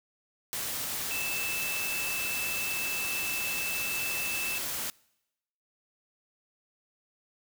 sine tone in noise, 2637 Hz, E7, in tune, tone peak -33 dBFS, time 1.11-4.58 s, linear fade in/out 0 ms, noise white, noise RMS -34 dBFS, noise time 0.53-4.9 s, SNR -2 dB, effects noise-tail reverb RT60 0.9 s tail -25 dB re dry

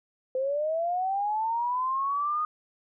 sine linear sweep, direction up, 510 to 1240 Hz, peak -25 dBFS, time 0.35-2.45 s, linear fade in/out 2 ms, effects none

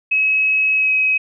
sine tone with pitch glide, 2563 to 2542 Hz, E7 to D#7, -49 to +36 cents, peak -13 dBFS, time 0.11-1.18 s, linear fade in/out 10 ms, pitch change -15 cents, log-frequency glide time 0.76-0.91 s, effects none

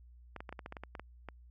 clicks, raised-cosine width 0.5 ms, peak -28 dBFS, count 12, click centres 0.363 / 0.405 / 0.492 / 0.526 / 0.592 / 0.661 / 0.724 / 0.768 / 0.836 / 0.952 / 0.996 / 1.287 s, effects added 60 Hz sine -54 dBFS peak until 1.5 s

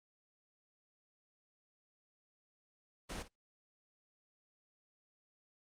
pink noise with echo, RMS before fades -42 dBFS, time 3.09-3.23 s, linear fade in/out 10 ms, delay 53 ms, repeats 1, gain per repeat -14 dB, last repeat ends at 3.283 s, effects low-pass 8000 Hz 12 dB/octave + Opus 32 kbps

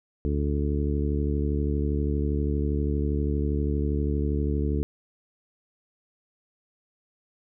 harmonic tone, 72.5 Hz, D2, 22 cents flat, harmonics 1 / 2 / 3 / 4 / 5 / 6, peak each -25 / -31 / -33 / -32 / -35 / -34 dBFS, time 0.25-4.83 s, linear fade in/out 0 ms, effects none

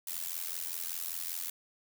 blue noise with amplitude modulation, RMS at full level -34 dBFS, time 0.07-1.5 s, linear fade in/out 5 ms, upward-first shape sine, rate 85.1 Hz, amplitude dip 90%, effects none

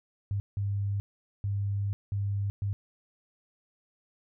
sine tone bursts at uneven times, 100.3 Hz, G2, 40 cents sharp, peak -27 dBFS, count 5, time 0.31-0.4 / 0.57-1 / 1.44-1.93 / 2.12-2.5 / 2.62-2.73 s, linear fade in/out 0 ms, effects none

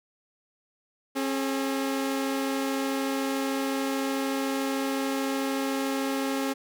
sawtooth tone pair together, 270.4 / 422.4 Hz, C#4 / G#4, -43 / +29 cents, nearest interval minor sixth, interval 772 cents, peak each -23 / -30 dBFS, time 1.15-6.54 s, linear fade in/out 20 ms, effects none

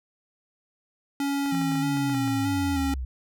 square tone with vibrato, 276.3 Hz, C#4, 6 cents flat, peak -25 dBFS, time 1.2-2.94 s, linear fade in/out 2 ms, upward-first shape square, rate 1.6 Hz, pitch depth 23 cents each way
clicks, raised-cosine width 0.5 ms, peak -27 dBFS, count 9, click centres 1.46 / 1.549 / 1.615 / 1.718 / 1.755 / 1.971 / 2.097 / 2.147 / 2.277 s
sine linear sweep, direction down, 173.4 to 60.4 Hz, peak -28 dBFS, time 1.52-3.05 s, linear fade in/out 5 ms
effects none

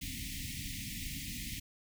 pink band-stop noise, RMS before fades -41 dBFS, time 0.01-1.6 s, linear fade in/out 10 ms, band 300 to 1900 Hz, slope 96 dB/octave, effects none

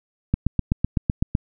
click train, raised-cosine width 5 ms, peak -6 dBFS, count 9, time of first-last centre 0.34-1.351 s, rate 7.91 Hz, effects none

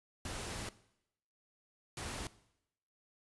pink noise bursts at uneven times, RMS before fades -42 dBFS, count 2, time 0.25-0.69 / 1.97-2.27 s, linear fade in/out 2 ms, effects noise-tail reverb RT60 0.8 s tail -18 dB re dry + resampled to 24000 Hz

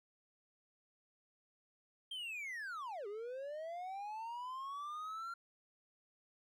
triangle linear two-way sweep, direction down then up, 3199 to 394.3 to 1389 Hz, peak -40 dBFS, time 2.11-5.34 s, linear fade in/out 5 ms, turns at 3.07 s, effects none

